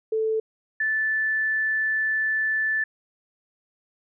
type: tone pair in turn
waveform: sine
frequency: 440 / 1752.9 Hz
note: A4 / A6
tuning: 0 / -7 cents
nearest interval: 2 octaves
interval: 2393 cents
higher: second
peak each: -21 dBFS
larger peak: neither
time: 0.12-0.4 / 0.8-2.84 s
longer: second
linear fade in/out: 5 ms
effects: none